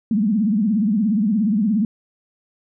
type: tone with vibrato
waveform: sine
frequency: 211.4 Hz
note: G#3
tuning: 31 cents sharp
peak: -15 dBFS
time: 0.11-1.85 s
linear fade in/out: 2 ms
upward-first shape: triangle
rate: 17 Hz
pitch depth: 210 cents each way
effects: none